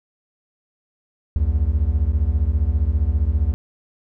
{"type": "beating tone pair", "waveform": "triangle", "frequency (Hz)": [66.2, 81.2], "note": ["C2", "E2"], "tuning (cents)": [21, -26], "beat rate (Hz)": 15, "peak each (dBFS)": -17, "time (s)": [1.36, 3.54], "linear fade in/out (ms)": 0, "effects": []}